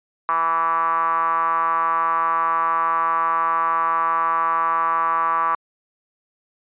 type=tone with band-pass filter; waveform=5% pulse; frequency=164.81 Hz; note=E3; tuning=in tune; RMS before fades=-20 dBFS; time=0.29-5.55 s; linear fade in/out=0 ms; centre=1100 Hz; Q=9.2; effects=resampled to 8000 Hz